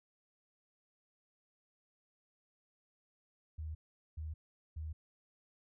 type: tone bursts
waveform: sine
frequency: 78.2 Hz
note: D#2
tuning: 9 cents sharp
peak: -39 dBFS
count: 3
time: 3.58-4.93 s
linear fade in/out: 10 ms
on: 170 ms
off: 420 ms
effects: none